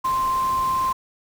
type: tone in noise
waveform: sine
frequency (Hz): 1046.5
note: C6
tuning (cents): 0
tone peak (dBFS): -19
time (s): 0.04-0.93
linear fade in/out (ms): 10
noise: pink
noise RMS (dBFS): -36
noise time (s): 0.04-0.93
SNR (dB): +14
effects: none